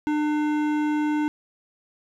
sine tone with hard clipping, 300 Hz, D4, 37 cents sharp, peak -23 dBFS, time 0.07-1.28 s, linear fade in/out 0 ms, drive 14 dB, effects none

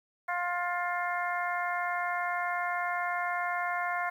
harmonic tone, 352.7 Hz, F4, 17 cents sharp, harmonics 2 / 3 / 4 / 5 / 6, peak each -33 / -35 / -36 / -37 / -38 dBFS, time 0.28-4.1 s, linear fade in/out 10 ms, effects 10-bit

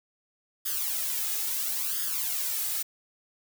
blue noise with flanger, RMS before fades -30 dBFS, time 0.65-2.83 s, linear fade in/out 10 ms, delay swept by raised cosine 0.6 to 2.4 ms, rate 0.74 Hz, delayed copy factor +0.8, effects none

